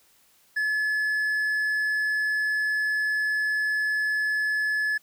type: tone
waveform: triangle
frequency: 1715 Hz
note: A6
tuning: 45 cents flat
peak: -21 dBFS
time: 0.56-4.98 s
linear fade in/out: 10 ms
effects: white hiss -61 dBFS RMS until 5.02 s